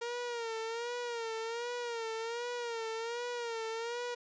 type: tone with vibrato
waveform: sawtooth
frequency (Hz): 466.2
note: A#4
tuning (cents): 0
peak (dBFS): -32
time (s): 0.01-4.15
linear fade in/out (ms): 10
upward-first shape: sine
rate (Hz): 1.3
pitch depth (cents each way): 75
effects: resampled to 16000 Hz + 12-bit